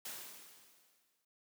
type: noise with exponential decay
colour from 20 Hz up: white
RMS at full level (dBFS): -43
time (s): 0.05-1.25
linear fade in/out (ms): 5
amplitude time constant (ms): 260
effects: high-pass 150 Hz 12 dB/octave